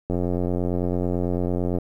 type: click train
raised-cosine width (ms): 2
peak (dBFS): -12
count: 151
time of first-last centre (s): 0.1-1.785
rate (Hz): 89
effects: 9-bit